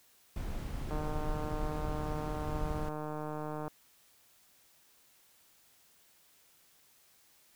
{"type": "noise", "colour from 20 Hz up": "brown", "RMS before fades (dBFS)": -37, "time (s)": [0.36, 2.89], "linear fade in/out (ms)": 2}
{"type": "click train", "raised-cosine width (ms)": 1, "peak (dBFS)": -26, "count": 422, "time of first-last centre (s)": [0.91, 3.68], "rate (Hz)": 152}
{"effects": ["white hiss -65 dBFS RMS until 7.55 s"]}